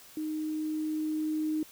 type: tone with level ramp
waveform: sine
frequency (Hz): 309.7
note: D#4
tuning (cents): -8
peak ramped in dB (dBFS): -31 to -27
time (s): 0.17-1.63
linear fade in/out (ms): 2
effects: white hiss -53 dBFS RMS until 1.71 s